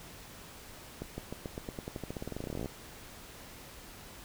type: accelerating click train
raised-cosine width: 2 ms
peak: -24 dBFS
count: 28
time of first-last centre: 1.02-2.658 s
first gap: 160 ms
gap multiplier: 0.91
effects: pink hiss -50 dBFS RMS until 4.24 s